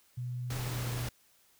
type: tone with pitch glide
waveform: sine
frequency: 123.47 to 121.14 Hz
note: B2 to B2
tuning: 0 to -33 cents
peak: -34 dBFS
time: 0.17-1.09 s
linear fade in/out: 10 ms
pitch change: -33 cents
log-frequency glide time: 0.63-0.8 s
type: noise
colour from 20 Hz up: pink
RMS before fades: -40 dBFS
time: 0.5-1.09 s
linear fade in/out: 5 ms
effects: white hiss -66 dBFS RMS until 1.59 s